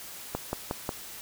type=click train; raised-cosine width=1 ms; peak=-15 dBFS; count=4; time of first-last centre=0.35-0.892 s; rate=5.54 Hz; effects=white hiss -43 dBFS RMS until 1.21 s